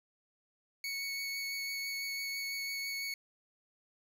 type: tone with vibrato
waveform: 25% pulse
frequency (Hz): 2218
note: C#7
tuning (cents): 0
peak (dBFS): -32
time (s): 0.84-3.14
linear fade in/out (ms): 2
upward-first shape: triangle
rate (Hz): 6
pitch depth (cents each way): 11
effects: none